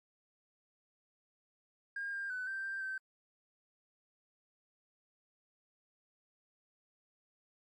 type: tone with pitch steps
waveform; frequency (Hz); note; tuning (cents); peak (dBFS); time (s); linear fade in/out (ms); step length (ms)
triangle; 1615 / 1599 / 1504 / 1567 / 1578 / 1548; G#6 / G6 / F#6 / G6 / G6 / G6; -49 / +34 / +28 / -1 / +11 / -22; -33; 1.96-2.98; 5; 170
effects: tanh soft clip ceiling -34 dBFS + MP3 48 kbps